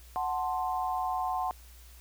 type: chord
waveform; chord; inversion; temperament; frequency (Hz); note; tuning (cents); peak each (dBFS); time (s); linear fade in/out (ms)
sine; F# diminished; none; equal; 740 / 880 / 1046.5; F#5 / A5 / C6; 0 / 0 / 0; -31 / -35 / -34; 0.16-1.51; 0
effects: added 60 Hz sine -50 dBFS peak until 2 s + white hiss -57 dBFS RMS until 2 s